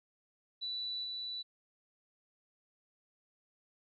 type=tone with level steps; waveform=sine; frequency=3961 Hz; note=B7; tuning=4 cents sharp; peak=-36 / -38 dBFS; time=0.61-1.43 s; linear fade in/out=20 ms; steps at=1.03 s; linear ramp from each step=20 ms; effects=none